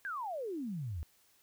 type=exponential sweep; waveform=sine; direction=down; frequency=1661.2 to 72.1 Hz; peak=-36 dBFS; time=0.05-1.03 s; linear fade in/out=0 ms; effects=white hiss -68 dBFS RMS until 1.42 s